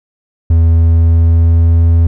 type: tone with pitch glide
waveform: triangle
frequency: 82.41 to 83.42 Hz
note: E2 to E2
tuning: 0 to +21 cents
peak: -3 dBFS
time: 0.5-2.07 s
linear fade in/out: 5 ms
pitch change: +21 cents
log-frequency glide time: 0.64-1.86 s
effects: none